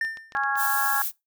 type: tone with exponential decay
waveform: triangle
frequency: 1800 Hz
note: A6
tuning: 39 cents sharp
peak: -20 dBFS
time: 0.01-0.39 s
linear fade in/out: 2 ms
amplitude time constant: 81 ms
type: clicks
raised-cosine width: 0.2 ms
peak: -26 dBFS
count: 6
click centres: 0.049 / 0.172 / 0.322 / 0.37 / 0.436 / 0.556 s
type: harmonic tone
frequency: 275.8 Hz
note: C#4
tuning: 9 cents flat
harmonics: 3 / 4 / 5 / 6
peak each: -28 / -30 / -29 / -26 dBFS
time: 0.35-1.02 s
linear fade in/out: 0 ms
type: noise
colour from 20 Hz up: violet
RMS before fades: -28 dBFS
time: 0.56-1.12 s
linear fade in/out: 50 ms
effects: noise-tail reverb RT60 0.2 s tail -22 dB re dry